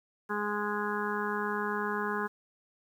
harmonic tone, 207.7 Hz, G#3, in tune, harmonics 1 / 2 / 4 / 5 / 6 / 7 / 8, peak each -37 / -35 / -40 / -36 / -40 / -38 / -38 dBFS, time 0.29-2.28 s, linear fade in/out 20 ms, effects 10-bit

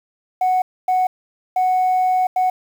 sine tone bursts at uneven times, 740 Hz, F#5, in tune, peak -12 dBFS, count 4, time 0.41-0.62 / 0.88-1.07 / 1.56-2.27 / 2.36-2.5 s, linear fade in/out 5 ms, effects tanh soft clip ceiling -12 dBFS + 7-bit

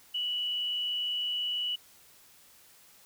sine tone with frequency modulation, 2947 Hz, F#7, 8 cents flat, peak -29 dBFS, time 0.14-1.76 s, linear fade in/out 10 ms, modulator 126 Hz, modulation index 0.31, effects white hiss -58 dBFS RMS until 3.05 s

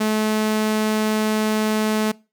sawtooth tone, 215.8 Hz, A3, 33 cents flat, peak -14 dBFS, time 0-2.12 s, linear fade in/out 10 ms, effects noise-tail reverb RT60 0.3 s tail -23 dB re dry

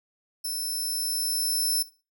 15% pulse tone with level ramp, 5310 Hz, E8, 12 cents sharp, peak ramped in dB -23 to -16 dBFS, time 0.44-1.83 s, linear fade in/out 10 ms, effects noise-tail reverb RT60 0.3 s tail -17 dB re dry

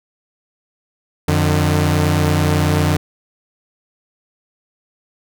sawtooth tone pair together, 89.49 / 150.5 Hz, F2 / D3, +43 / +43 cents, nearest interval major sixth, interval 900 cents, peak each -12 dBFS, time 1.28-2.97 s, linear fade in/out 5 ms, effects none

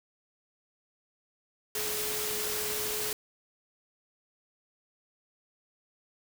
sine tone in noise, 425.2 Hz, G#4, 41 cents sharp, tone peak -38 dBFS, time 1.75-3.13 s, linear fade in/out 2 ms, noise white, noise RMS -33 dBFS, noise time 1.75-3.13 s, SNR -8 dB, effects none

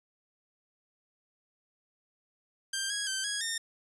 10% pulse tone with pitch steps, 1582 / 1654 / 1552 / 1658 / 1826 Hz, G6 / G#6 / G6 / G#6 / A#6, +15 / -8 / -18 / -3 / -36 cents, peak -22 dBFS, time 2.73-3.58 s, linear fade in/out 5 ms, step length 170 ms, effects resampled to 24000 Hz

